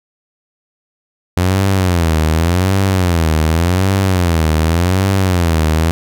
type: tone with vibrato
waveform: sawtooth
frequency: 87.31 Hz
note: F2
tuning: in tune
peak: -7 dBFS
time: 1.37-5.91 s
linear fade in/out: 0 ms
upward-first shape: sine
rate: 0.87 Hz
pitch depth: 190 cents each way
effects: none